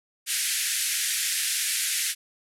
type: band-pass noise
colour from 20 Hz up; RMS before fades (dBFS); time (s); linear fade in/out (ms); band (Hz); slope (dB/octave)
white; -27; 0.26-2.15; 50; 1600 to 12000; 48
effects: none